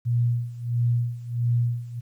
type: tone with tremolo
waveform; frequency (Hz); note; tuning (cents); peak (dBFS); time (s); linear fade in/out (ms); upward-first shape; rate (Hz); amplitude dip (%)
sine; 119.5; A#2; +43; -18; 0.05-2.01; 20; sine; 1.5; 85
effects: 10-bit